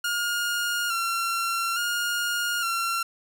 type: tone with vibrato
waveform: sawtooth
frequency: 1393 Hz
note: F6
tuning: 5 cents flat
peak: -21 dBFS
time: 0.04-3.03 s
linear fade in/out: 5 ms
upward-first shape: square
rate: 0.58 Hz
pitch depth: 36 cents each way
effects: none